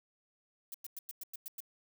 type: noise bursts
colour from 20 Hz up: violet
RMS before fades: -43 dBFS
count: 8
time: 0.72-1.604 s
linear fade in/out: 2 ms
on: 23 ms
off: 100 ms
effects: none